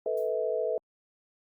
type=chord; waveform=sine; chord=A suspended second; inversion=none; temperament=equal with one note detuned; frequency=440 / 493.9 / 643.8 Hz; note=A4 / B4 / E5; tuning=0 / 0 / -41 cents; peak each=-31 dBFS; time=0.06-0.78 s; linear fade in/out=2 ms
type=noise with exponential decay; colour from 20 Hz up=violet; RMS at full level=-49 dBFS; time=0.17-0.38 s; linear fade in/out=5 ms; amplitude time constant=44 ms
effects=Opus 48 kbps